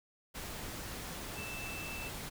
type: tone in noise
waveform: sine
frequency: 2652 Hz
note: E7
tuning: 10 cents sharp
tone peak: -43 dBFS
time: 1.36-2.1 s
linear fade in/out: 20 ms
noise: pink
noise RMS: -43 dBFS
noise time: 0.34-2.3 s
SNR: -3 dB
effects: none